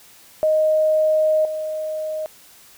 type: tone with level steps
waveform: sine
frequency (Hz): 622.3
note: D#5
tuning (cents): 0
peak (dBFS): -14 / -23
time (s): 0.43-2.26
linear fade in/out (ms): 0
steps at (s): 1.45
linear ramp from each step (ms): 2
effects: white hiss -48 dBFS RMS until 2.77 s